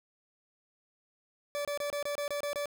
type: tone bursts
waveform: 40% pulse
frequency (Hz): 579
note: D5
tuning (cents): -25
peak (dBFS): -31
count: 9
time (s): 1.55-2.657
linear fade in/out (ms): 0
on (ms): 99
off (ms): 27
effects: none